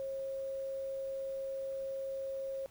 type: tone with quantisation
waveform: sine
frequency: 540 Hz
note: C#5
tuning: 45 cents flat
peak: -36 dBFS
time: 0-2.66 s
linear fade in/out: 0 ms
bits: 10
effects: pink hiss -63 dBFS RMS until 2.7 s